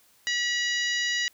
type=harmonic tone; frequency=968 Hz; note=B5; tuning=35 cents flat; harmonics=2 / 3 / 4 / 5 / 6 / 7; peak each=-27 / -31 / -33 / -35 / -37 / -38 dBFS; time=0.27-1.28 s; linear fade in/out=0 ms; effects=white hiss -61 dBFS RMS until 1.33 s